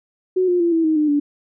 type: tone with pitch steps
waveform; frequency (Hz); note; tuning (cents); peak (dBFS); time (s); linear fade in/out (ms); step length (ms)
sine; 370 / 355.3 / 341.3 / 327.7 / 314.7 / 302.3 / 290.3; F#4 / F4 / F4 / E4 / D#4 / D#4 / D4; 0 / +30 / -40 / -10 / +20 / -50 / -20; -14; 0.36-1.2; 10; 120
effects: none